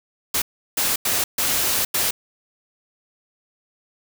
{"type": "noise bursts at uneven times", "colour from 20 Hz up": "white", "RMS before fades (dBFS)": -21, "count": 5, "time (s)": [[0.34, 0.42], [0.77, 0.96], [1.05, 1.24], [1.38, 1.85], [1.94, 2.11]], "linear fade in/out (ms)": 5, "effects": []}